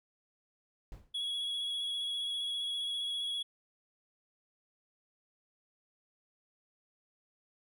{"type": "noise with exponential decay", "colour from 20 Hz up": "brown", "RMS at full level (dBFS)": -45, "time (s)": [0.92, 1.19], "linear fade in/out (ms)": 1, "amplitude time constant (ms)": 58}
{"type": "tone with vibrato", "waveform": "triangle", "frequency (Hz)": 3347, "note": "G#7", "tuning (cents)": 13, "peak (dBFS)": -32, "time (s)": [1.14, 3.43], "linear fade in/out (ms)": 10, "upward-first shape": "square", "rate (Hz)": 15, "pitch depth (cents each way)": 15}
{"effects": []}